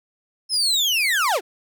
35% pulse linear sweep, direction down, 5274 to 311.1 Hz, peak -16 dBFS, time 0.49-1.41 s, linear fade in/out 50 ms, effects none

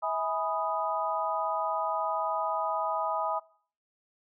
sine chord, E major seventh, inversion none, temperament equal with one note detuned, 646.8 / 830.6 / 987.8 / 1244.5 Hz, E5 / G#5 / B5 / D#6, -33 / 0 / 0 / 0 cents, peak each -33 dBFS, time 0.02-3.4 s, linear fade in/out 20 ms, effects noise-tail reverb RT60 0.5 s tail -22 dB re dry

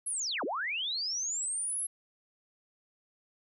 sine linear two-way sweep, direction down then up, 11175 to 233.1 to 11175 Hz, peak -31 dBFS, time 0.06-1.87 s, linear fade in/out 10 ms, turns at 0.44 s, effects none

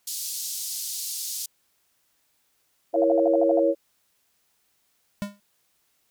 pink band-pass noise, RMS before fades -32 dBFS, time 0.07-1.46 s, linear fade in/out 5 ms, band 4600 to 16000 Hz, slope 24 dB/octave
sine chord, A# diminished, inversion second, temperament equal, 329.6 / 466.2 / 554.4 Hz, E4 / A#4 / C#5, 0 / 0 / 0 cents, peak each -23 / -25 / -20 dBFS, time 2.93-3.75 s, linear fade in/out 50 ms
sine tone bursts, 681 Hz, F5, 44 cents flat, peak -21 dBFS, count 9, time 2.94-3.593 s, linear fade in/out 2 ms, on 21 ms, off 58 ms
square tone with exponential decay, 202.9 Hz, G#3, 40 cents flat, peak -24 dBFS, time 5.22-5.4 s, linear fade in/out 0 ms, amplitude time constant 37 ms
effects white hiss -69 dBFS RMS until 6.1 s

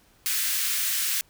white high-pass noise, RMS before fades -26 dBFS, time 0.26-1.21 s, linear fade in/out 0 ms, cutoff 1500 Hz, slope 24 dB/octave, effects pink hiss -60 dBFS RMS until 1.29 s

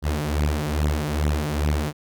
sawtooth beating tone pair, 73.42 / 75.82 Hz, D2 / D#2, 0 / -44 cents, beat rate 2.4 Hz, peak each -20 dBFS, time 0.02-1.93 s, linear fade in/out 50 ms, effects none

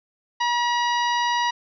harmonic tone, 960 Hz, B5, 49 cents flat, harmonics 1 / 2 / 3 / 4 / 5 / 6, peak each -21 / -27 / -31 / -33 / -35 / -37 dBFS, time 0.4-1.51 s, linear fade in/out 10 ms, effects none

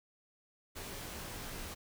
pink noise with comb filter, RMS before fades -44 dBFS, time 0.75-1.75 s, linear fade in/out 20 ms, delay 19 ms, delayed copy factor -0.7, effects none

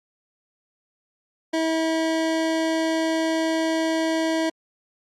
25% pulse tone, 322.8 Hz, E4, 36 cents flat, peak -17 dBFS, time 1.53-4.5 s, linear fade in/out 10 ms, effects low-pass 7000 Hz 12 dB/octave + Opus 48 kbps

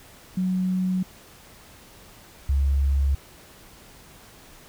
sine tone pair in turn, 185 / 69.1 Hz, F#3 / C#2, 0 / -5 cents, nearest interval octave + perfect fourth, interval 1705 cents, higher first, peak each -21 / -18 dBFS, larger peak second, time 0.37-1.03 / 2.49-3.15 s, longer neither, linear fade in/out 5 ms, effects pink hiss -49 dBFS RMS until 4.68 s

